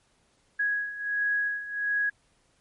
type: beating tone pair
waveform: sine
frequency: 1661.2 / 1662.6 Hz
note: G#6 / G#6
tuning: 0 / +1 cents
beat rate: 1.4 Hz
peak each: -31 / -27 dBFS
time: 0.59-2.1 s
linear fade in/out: 10 ms
effects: pink hiss -67 dBFS RMS until 2.6 s + MP3 48 kbps